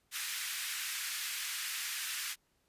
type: high-pass noise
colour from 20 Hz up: pink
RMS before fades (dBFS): -38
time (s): 0.11-2.36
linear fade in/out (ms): 50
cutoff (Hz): 1600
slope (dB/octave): 24
effects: pink hiss -75 dBFS RMS until 2.68 s + resampled to 32000 Hz